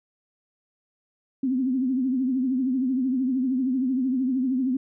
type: tone with vibrato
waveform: sine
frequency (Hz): 258.3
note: C4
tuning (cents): -22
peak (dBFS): -21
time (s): 1.43-4.77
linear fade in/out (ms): 5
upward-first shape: triangle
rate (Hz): 13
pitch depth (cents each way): 110
effects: none